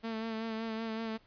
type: tone with vibrato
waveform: sawtooth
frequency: 223.7 Hz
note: A3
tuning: 29 cents sharp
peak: -31 dBFS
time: 0.03-1.18 s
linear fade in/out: 20 ms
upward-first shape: sine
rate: 5.3 Hz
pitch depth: 31 cents each way
effects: pink hiss -65 dBFS RMS until 1.26 s + resampled to 11025 Hz